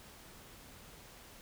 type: silence
effects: pink hiss -55 dBFS RMS until 1.41 s